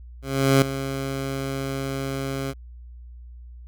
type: tone with ADSR envelope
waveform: 15% pulse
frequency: 135.8 Hz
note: C#3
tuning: 35 cents flat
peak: -7 dBFS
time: 0.22-2.54 s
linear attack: 400 ms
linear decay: 3 ms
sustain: -13 dB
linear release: 42 ms
effects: added 60 Hz sine -39 dBFS peak until 3.67 s